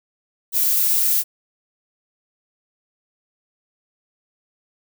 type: noise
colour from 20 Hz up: violet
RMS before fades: -18 dBFS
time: 0.52-1.24 s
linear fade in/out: 50 ms
effects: none